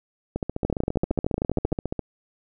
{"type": "two click trains", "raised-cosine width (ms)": 2, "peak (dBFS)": [-9, -13], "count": [15, 25], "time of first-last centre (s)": [[0.65, 1.727], [0.36, 1.993]], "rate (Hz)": [13, 14.7], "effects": []}